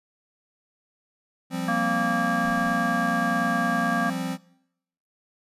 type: chord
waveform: square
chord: F suspended second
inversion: none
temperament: equal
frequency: 174.61 / 196 / 261.6 Hz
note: F3 / G3 / C4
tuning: 0 / 0 / 0 cents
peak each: -31 / -35 / -31 dBFS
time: 1.5-4.38 s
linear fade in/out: 50 ms
type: harmonic tone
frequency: 231.8 Hz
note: A#3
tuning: 10 cents flat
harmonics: 1 / 3 / 5 / 7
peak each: -28 / -28 / -28 / -28 dBFS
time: 1.68-4.1 s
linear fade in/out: 5 ms
type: noise with exponential decay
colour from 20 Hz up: brown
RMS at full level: -44 dBFS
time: 2.44-3.64 s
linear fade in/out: 2 ms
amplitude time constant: 260 ms
effects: noise-tail reverb RT60 0.8 s tail -22 dB re dry + resampled to 32000 Hz